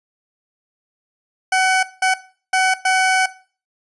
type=tone bursts at uneven times; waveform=20% pulse; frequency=752 Hz; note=F#5; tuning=28 cents sharp; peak=-9 dBFS; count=4; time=1.52-1.83 / 2.02-2.14 / 2.53-2.74 / 2.85-3.26 s; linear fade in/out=5 ms; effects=noise-tail reverb RT60 0.4 s tail -17 dB re dry + resampled to 24000 Hz

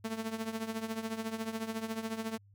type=tone with tremolo; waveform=sawtooth; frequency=223 Hz; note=A3; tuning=23 cents sharp; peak=-28 dBFS; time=0.04-2.38 s; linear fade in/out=10 ms; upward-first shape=triangle; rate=14 Hz; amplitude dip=80%; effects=added 100 Hz sine -58 dBFS peak until 2.54 s

